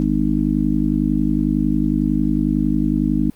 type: harmonic tone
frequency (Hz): 51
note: G#1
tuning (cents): -31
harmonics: 1 / 3 / 4 / 5 / 6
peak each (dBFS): -24 / -24 / -21 / -20 / -21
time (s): 0-3.3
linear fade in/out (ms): 0
effects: pink hiss -53 dBFS RMS until 3.35 s + Opus 32 kbps